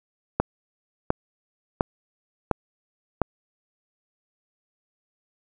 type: click train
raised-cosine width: 1 ms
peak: -5 dBFS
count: 5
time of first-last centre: 0.4-3.217 s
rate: 1.42 Hz
effects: none